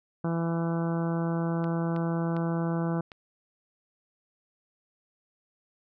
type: harmonic tone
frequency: 167 Hz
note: E3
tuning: 23 cents sharp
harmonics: 1 / 2 / 3 / 4 / 5 / 6 / 7 / 8 / 9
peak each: -27 / -33 / -37 / -39 / -41 / -43 / -44 / -45 / -46 dBFS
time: 0.24-3.01 s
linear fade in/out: 5 ms
type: clicks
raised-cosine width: 0.3 ms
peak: -28 dBFS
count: 4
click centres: 1.642 / 1.963 / 2.366 / 3.118 s
effects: none